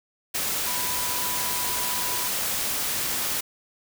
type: tone in noise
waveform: sine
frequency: 987.8 Hz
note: B5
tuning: in tune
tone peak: -34 dBFS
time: 0.66-2.28 s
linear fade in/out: 10 ms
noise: white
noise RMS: -27 dBFS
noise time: 0.34-3.41 s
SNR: -10 dB
effects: none